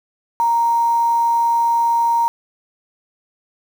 sine tone with quantisation, 932.3 Hz, A#5, in tune, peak -13 dBFS, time 0.4-2.28 s, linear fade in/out 0 ms, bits 6, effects none

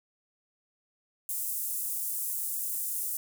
pink high-pass noise, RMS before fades -33 dBFS, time 1.29-3.17 s, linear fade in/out 2 ms, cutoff 9000 Hz, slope 24 dB/octave, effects none

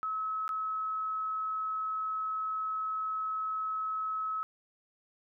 sine tone with dropouts, 1289 Hz, E6, 39 cents flat, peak -31 dBFS, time 0.03-4.43 s, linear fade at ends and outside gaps 0 ms, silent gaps 0.479-0.491 s, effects none

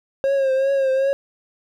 triangle tone with vibrato, 539 Hz, C#5, 49 cents flat, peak -14 dBFS, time 0.24-1.13 s, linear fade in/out 0 ms, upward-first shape triangle, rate 2.6 Hz, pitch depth 53 cents each way, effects none

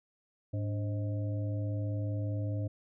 harmonic tone with a mistuned harmonic, 105.1 Hz, G#2, 21 cents sharp, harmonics 1 / 3 / 5 / 6, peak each -31 / -41 / -45 / -47 dBFS, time 0.53-2.68 s, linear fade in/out 10 ms, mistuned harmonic 3, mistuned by -140 cents, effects none

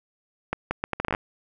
accelerating click train, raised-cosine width 0.5 ms, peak -10 dBFS, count 11, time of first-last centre 0.53-1.149 s, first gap 180 ms, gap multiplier 0.72, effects none

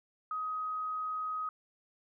sine tone, 1259 Hz, D#6, 20 cents sharp, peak -33 dBFS, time 0.31-1.49 s, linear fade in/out 2 ms, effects none

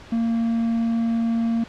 triangle tone, 229.7 Hz, A#3, 25 cents flat, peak -17 dBFS, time 0.12-1.64 s, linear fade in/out 5 ms, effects pink hiss -43 dBFS RMS until 1.68 s + low-pass 4000 Hz 12 dB/octave

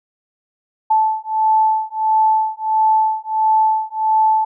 sine beating tone pair, 873 / 874.5 Hz, A5 / A5, -14 / -11 cents, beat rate 1.5 Hz, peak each -16 dBFS, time 0.9-4.45 s, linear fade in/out 10 ms, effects none

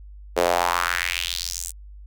sawtooth tone with high-pass filter sweep, 87.31 Hz, F2, in tune, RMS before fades -24 dBFS, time 0.36-1.72 s, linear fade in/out 20 ms, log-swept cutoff 460 to 8500 Hz, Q 2.9, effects added 50 Hz sine -39 dBFS peak until 2.06 s

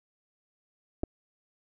clicks, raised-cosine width 2 ms, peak -18 dBFS, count 2, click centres 1.034 / 1.037 s, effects none

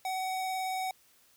square tone with vibrato, 752 Hz, F#5, 28 cents sharp, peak -32 dBFS, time 0.05-0.91 s, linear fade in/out 2 ms, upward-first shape sine, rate 18 Hz, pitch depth 10 cents each way, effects white hiss -64 dBFS RMS until 1.36 s

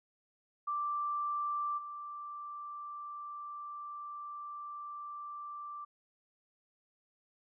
sine tone with level steps, 1174.7 Hz, D6, in tune, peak -32 / -41 dBFS, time 0.67-5.85 s, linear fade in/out 10 ms, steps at 1.77 s, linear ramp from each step 20 ms, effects none

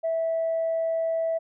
sine tone, 655 Hz, E5, 11 cents flat, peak -22 dBFS, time 0.03-1.39 s, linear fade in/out 20 ms, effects tanh soft clip ceiling -19 dBFS

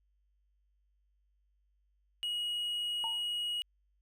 triangle tone, 2898 Hz, F#7, 37 cents flat, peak -31 dBFS, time 2.23-3.62 s, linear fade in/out 0 ms
sine tone with exponential decay, 910 Hz, A#5, 42 cents flat, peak -34 dBFS, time 3.04-3.26 s, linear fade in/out 0 ms, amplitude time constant 46 ms
effects added 50 Hz sine -70 dBFS peak until 4.01 s

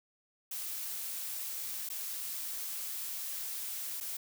blue noise with dropouts, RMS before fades -39 dBFS, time 0.51-4.17 s, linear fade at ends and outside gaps 5 ms, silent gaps 1.89-1.899 / 4.003-4.008 s, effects none

